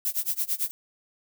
violet noise with tremolo, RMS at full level -25 dBFS, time 0.05-0.71 s, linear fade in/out 0 ms, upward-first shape sine, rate 9 Hz, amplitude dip 95%, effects none

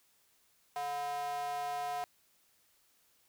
square tone with high-pass filter, 143.8 Hz, D3, 36 cents flat, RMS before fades -37 dBFS, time 0.76-2.04 s, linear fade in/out 0 ms, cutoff 770 Hz, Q 6.6, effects white hiss -70 dBFS RMS until 3.28 s

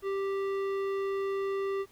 sine tone with tanh clipping, 392 Hz, G4, in tune, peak -31 dBFS, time 0.02-1.86 s, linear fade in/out 50 ms, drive 14 dB, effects pink hiss -61 dBFS RMS until 1.91 s

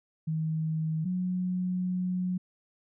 sine tone pair in turn, 158.5 / 182.15 Hz, D#3 / F#3, +32 / -27 cents, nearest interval major second, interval 241 cents, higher second, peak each -27 dBFS, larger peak neither, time 0.27-1.05 / 1.05-2.38 s, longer second, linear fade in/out 10 ms, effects none

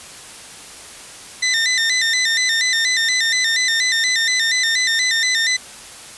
20% pulse tone with vibrato, 1912 Hz, A#6, 43 cents sharp, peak -10 dBFS, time 1.42-5.57 s, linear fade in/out 10 ms, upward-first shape square, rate 4.2 Hz, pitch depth 87 cents each way, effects white hiss -37 dBFS RMS until 6.17 s + resampled to 24000 Hz

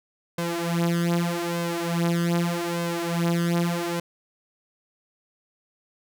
sawtooth tone with flanger, 170.8 Hz, F3, 38 cents flat, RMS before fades -25 dBFS, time 0.38-4 s, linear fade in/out 5 ms, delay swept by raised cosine 1.9 to 6.5 ms, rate 0.82 Hz, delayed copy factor +0.95, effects none

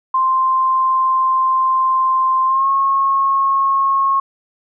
sine tone with pitch glide, 1046.5 to 1089.1 Hz, C6 to C#6, 0 to -31 cents, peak -12 dBFS, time 0.14-4.2 s, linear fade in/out 5 ms, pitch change +69 cents, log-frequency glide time 2.46-2.68 s, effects none

